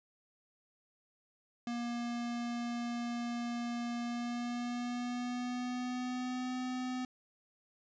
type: tone with pitch glide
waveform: square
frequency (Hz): 237.9 to 253.5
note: A#3 to B3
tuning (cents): +35 to +45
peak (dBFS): -36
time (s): 1.67-7.05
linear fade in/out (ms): 2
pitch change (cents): +110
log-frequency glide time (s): 4.02-6.55
effects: resampled to 16000 Hz